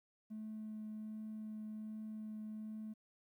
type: tone with vibrato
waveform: triangle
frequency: 216.1 Hz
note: A3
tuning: 31 cents flat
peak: -40 dBFS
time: 0.3-2.94 s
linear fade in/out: 20 ms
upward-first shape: triangle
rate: 1.3 Hz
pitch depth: 9 cents each way
effects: tanh soft clip ceiling -40 dBFS + 13-bit